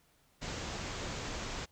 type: low-pass noise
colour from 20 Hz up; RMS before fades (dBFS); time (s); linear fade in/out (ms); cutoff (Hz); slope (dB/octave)
pink; -40; 0.41-1.66; 20; 7600; 96
effects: pink hiss -69 dBFS RMS until 1.71 s